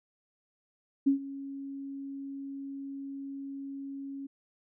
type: tone with ADSR envelope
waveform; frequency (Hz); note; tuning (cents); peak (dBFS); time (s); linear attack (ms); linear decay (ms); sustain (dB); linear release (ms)
sine; 275.5; C#4; -11; -19; 1.06-4.27; 14; 110; -18; 10
effects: none